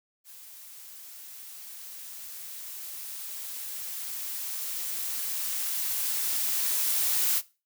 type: noise with level ramp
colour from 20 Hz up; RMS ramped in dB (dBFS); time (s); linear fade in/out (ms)
blue; -48 to -25; 0.24-7.42; 50
effects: noise-tail reverb RT60 0.3 s tail -19 dB re dry